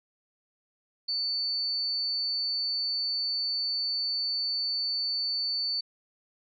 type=tone; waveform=sine; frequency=4500 Hz; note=C#8; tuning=25 cents sharp; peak=-27 dBFS; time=1.08-5.81 s; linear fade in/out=10 ms; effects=none